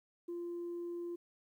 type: tone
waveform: sine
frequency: 345.8 Hz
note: F4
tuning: 17 cents flat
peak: -37 dBFS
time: 0.28-1.16 s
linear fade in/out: 10 ms
effects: tanh soft clip ceiling -36 dBFS + 12-bit